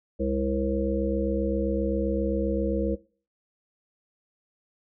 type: harmonic tone with a mistuned harmonic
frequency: 67.6 Hz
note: C#2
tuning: 43 cents flat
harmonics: 1 / 3 / 5 / 7 / 8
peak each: -30 / -30 / -30 / -30 / -30 dBFS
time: 0.19-2.96 s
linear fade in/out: 20 ms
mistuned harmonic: 5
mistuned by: -50 cents
effects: noise-tail reverb RT60 0.4 s tail -21 dB re dry